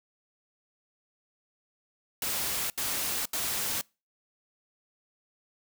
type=noise bursts; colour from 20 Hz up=white; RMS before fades=-31 dBFS; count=3; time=2.22-3.812 s; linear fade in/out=2 ms; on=480 ms; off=76 ms; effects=noise-tail reverb RT60 0.3 s tail -26 dB re dry